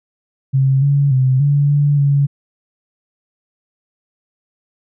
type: tone with pitch steps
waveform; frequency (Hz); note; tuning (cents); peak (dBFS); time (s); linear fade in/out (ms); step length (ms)
sine; 134.3 / 141.4 / 130.3 / 143.3 / 144.7 / 141.3; C3 / C#3 / C3 / D3 / D3 / C#3; +46 / +35 / -7 / -42 / -25 / +34; -10; 0.53-2.27; 20; 290
effects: none